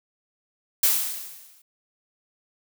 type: noise with exponential decay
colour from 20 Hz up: blue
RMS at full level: -17 dBFS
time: 0.83-1.62 s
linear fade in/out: 5 ms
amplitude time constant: 170 ms
effects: none